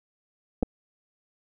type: clicks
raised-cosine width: 2 ms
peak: -12 dBFS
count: 2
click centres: 0.627 / 0.631 s
effects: none